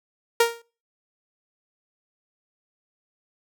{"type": "tone with exponential decay", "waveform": "sawtooth", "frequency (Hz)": 466.2, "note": "A#4", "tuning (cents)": 0, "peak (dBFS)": -9, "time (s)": [0.4, 0.62], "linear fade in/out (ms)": 5, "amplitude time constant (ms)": 47, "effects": ["noise-tail reverb RT60 0.4 s tail -25 dB re dry"]}